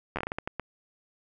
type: slowing click train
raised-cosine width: 0.5 ms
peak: -16 dBFS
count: 10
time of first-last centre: 0.16-0.597 s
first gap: 11 ms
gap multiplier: 1.35
effects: none